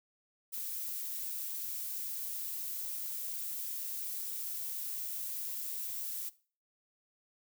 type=noise; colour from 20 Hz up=violet; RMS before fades=-39 dBFS; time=0.52-6.3 s; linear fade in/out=20 ms; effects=noise-tail reverb RT60 0.4 s tail -19 dB re dry